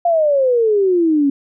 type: exponential sweep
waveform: sine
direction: down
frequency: 704 to 273.3 Hz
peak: -11 dBFS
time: 0.05-1.3 s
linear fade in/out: 5 ms
effects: none